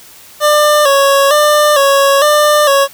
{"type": "tone with vibrato", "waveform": "25% pulse", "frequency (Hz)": 575, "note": "D5", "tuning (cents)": -37, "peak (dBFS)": -3, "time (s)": [0.4, 2.88], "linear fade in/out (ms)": 50, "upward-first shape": "square", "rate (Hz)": 1.1, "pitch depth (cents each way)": 65, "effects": ["white hiss -38 dBFS RMS until 2.93 s"]}